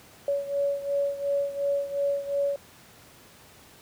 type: beating tone pair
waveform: sine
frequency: 563 / 565.8 Hz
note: C#5 / C#5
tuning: +27 / +35 cents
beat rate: 2.8 Hz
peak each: -26 / -30 dBFS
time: 0.28-2.56 s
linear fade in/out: 2 ms
effects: pink hiss -52 dBFS RMS until 3.81 s + high-pass 80 Hz 12 dB/octave